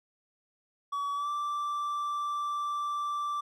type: tone with pitch glide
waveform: triangle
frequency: 1136 to 1171.3 Hz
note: C#6 to D6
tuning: +42 to -5 cents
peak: -28 dBFS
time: 0.92-3.41 s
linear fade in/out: 10 ms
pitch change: +53 cents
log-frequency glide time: 1.14-1.29 s
effects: none